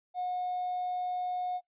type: tone with hard clipping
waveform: triangle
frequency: 725 Hz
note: F#5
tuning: 35 cents flat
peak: -31 dBFS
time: 0.14-1.61 s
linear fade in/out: 50 ms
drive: 4 dB
effects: noise-tail reverb RT60 0.1 s tail -22 dB re dry + resampled to 8000 Hz